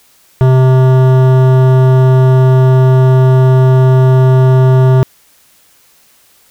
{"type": "tone with hard clipping", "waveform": "sine", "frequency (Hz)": 129.8, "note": "C3", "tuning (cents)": -13, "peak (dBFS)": -6, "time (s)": [0.41, 5.03], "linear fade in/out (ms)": 0, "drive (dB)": 15, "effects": ["white hiss -48 dBFS RMS until 6.5 s"]}